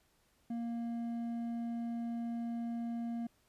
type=tone with hard clipping; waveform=sine; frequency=233.6 Hz; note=A#3; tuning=4 cents sharp; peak=-37 dBFS; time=0.5-3.27 s; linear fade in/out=5 ms; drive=5 dB; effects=pink hiss -72 dBFS RMS until 3.48 s + resampled to 32000 Hz